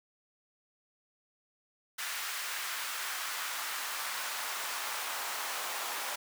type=noise with high-pass filter sweep; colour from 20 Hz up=pink; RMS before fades=-37 dBFS; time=1.98-6.16 s; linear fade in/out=10 ms; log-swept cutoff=1500 to 840 Hz; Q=1.3; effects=none